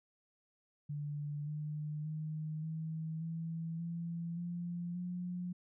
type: tone with pitch steps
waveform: sine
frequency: 146.83 / 150.96 / 155.2 / 159.57 / 164.05 / 168.66 / 173.41 / 178.28 Hz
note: D3 / D3 / D#3 / D#3 / E3 / E3 / F3 / F3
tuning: 0 / +48 / -4 / +44 / -8 / +40 / -12 / +36 cents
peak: -37 dBFS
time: 0.89-5.53 s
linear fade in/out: 10 ms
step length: 580 ms
effects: none